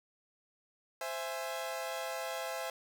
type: chord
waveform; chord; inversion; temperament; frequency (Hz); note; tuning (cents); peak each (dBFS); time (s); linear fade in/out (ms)
sawtooth; C augmented; none; equal with one note detuned; 523.3 / 665 / 830.6; C5 / E5 / G#5; 0 / +15 / 0; -37 / -36 / -39; 1.01-2.7; 2
effects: none